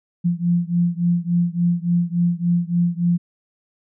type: beating tone pair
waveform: sine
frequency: 171.9 / 175.4 Hz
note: F3 / F3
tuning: -27 / +8 cents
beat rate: 3.5 Hz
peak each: -19 / -20 dBFS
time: 0.24-3.18 s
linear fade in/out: 20 ms
effects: none